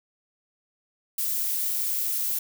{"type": "noise", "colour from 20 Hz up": "violet", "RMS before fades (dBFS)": -27, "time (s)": [1.18, 2.39], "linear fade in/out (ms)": 5, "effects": []}